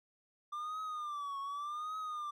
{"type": "tone with vibrato", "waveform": "triangle", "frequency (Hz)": 1185, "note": "D6", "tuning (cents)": 15, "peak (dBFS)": -36, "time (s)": [0.52, 2.31], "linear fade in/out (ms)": 10, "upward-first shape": "triangle", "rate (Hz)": 0.86, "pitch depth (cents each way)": 130, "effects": []}